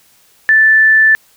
sine tone, 1759 Hz, A6, 1 cent flat, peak -5 dBFS, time 0.49-1.15 s, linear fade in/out 0 ms, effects white hiss -50 dBFS RMS until 1.36 s

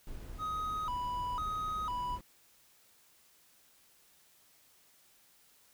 brown noise, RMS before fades -45 dBFS, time 0.07-2.21 s, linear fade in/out 2 ms
triangle tone with vibrato, 1113 Hz, C#6, 7 cents sharp, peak -32 dBFS, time 0.38-2.19 s, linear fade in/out 50 ms, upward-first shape square, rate 1 Hz, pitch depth 210 cents each way
effects white hiss -65 dBFS RMS until 5.73 s

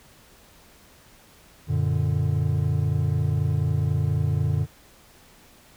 triangle chord, Gb augmented, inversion none, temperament equal, 92.5 / 116.54 / 146.83 Hz, Gb2 / Bb2 / D3, 0 / 0 / 0 cents, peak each -23 / -24 / -22 dBFS, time 1.67-4.67 s, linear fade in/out 50 ms, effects pink hiss -53 dBFS RMS until 5.76 s

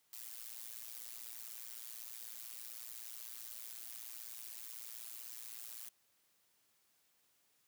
blue noise with amplitude modulation, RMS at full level -45 dBFS, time 0.13-5.89 s, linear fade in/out 2 ms, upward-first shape sine, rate 116 Hz, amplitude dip 95%, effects white hiss -75 dBFS RMS until 7.67 s + high-pass 80 Hz 12 dB/octave

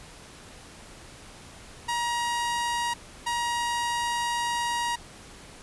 sawtooth tone bursts at uneven times, 949 Hz, A#5, 31 cents sharp, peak -22 dBFS, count 2, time 1.88-2.94 / 3.26-4.96 s, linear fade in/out 10 ms, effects pink hiss -47 dBFS RMS until 5.62 s + resampled to 24000 Hz

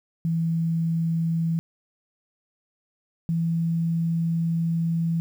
sine tone pair in turn, 164.81 / 166.05 Hz, E3 / E3, 0 / +13 cents, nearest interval unison, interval 13 cents, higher second, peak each -21 dBFS, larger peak neither, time 0.25-1.59 / 3.29-5.2 s, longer second, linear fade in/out 0 ms, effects 9-bit

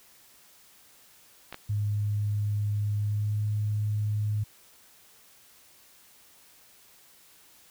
clicks, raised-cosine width 0.3 ms, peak -22 dBFS, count 2, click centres 1.526 / 1.544 s
sine tone with pitch glide, 103.83 to 105.4 Hz, G#2 to G#2, 0 to +26 cents, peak -25 dBFS, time 1.69-4.44 s, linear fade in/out 10 ms, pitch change +26 cents, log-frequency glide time 2.97-3.43 s
effects white hiss -57 dBFS RMS until 7.7 s

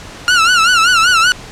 sawtooth tone with vibrato, 1396.9 Hz, F6, in tune, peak -4 dBFS, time 0.28-1.32 s, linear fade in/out 0 ms, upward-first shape sine, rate 5.2 Hz, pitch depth 120 cents each way, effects pink hiss -32 dBFS RMS until 1.51 s + low-pass 7000 Hz 12 dB/octave

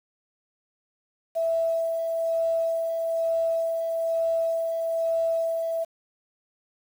sine tone with tremolo, 659.3 Hz, E5, in tune, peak -21 dBFS, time 1.35-5.85 s, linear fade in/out 20 ms, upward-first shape sine, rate 1.1 Hz, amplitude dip 35%, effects 8-bit

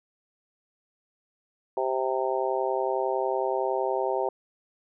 harmonic tone, 130.81 Hz, C3, in tune, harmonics 3 / 4 / 5 / 6 / 7, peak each -29 / -30 / -31 / -32 / -32 dBFS, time 1.77-4.29 s, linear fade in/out 2 ms, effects none

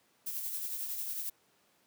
violet noise with tremolo, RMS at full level -36 dBFS, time 0.26-1.3 s, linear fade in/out 10 ms, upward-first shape sine, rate 11 Hz, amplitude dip 40%, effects pink hiss -69 dBFS RMS until 1.86 s + high-pass 200 Hz 12 dB/octave

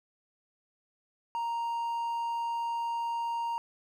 triangle tone, 932.3 Hz, A#5, in tune, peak -28 dBFS, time 1.35-3.58 s, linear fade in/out 0 ms, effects none

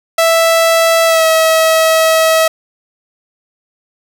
sawtooth tone with pitch glide, 659.3 to 643.9 Hz, E5 to E5, 0 to -41 cents, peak -4 dBFS, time 0.18-2.48 s, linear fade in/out 5 ms, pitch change -41 cents, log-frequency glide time 1.06-1.25 s, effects none

